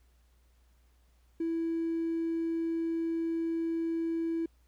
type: tone with hard clipping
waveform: triangle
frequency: 330 Hz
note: E4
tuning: 2 cents sharp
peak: -29 dBFS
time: 1.4-4.46 s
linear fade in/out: 5 ms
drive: 3 dB
effects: added 60 Hz sine -62 dBFS peak until 4.67 s + pink hiss -73 dBFS RMS until 4.67 s